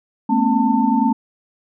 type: tone cluster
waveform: sine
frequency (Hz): 218.6 / 240.4 / 269.1 / 893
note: A3 / B3 / C4 / A5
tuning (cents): -11 / -46 / +49 / +25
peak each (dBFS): -19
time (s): 0.29-1.13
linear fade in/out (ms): 10
effects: none